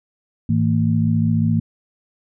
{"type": "tone cluster", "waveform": "sine", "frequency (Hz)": [106.3, 160.9, 226.4], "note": ["G#2", "E3", "A3"], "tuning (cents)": [41, -42, 50], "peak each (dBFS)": -19, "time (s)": [0.49, 1.6], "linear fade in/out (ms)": 5, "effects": []}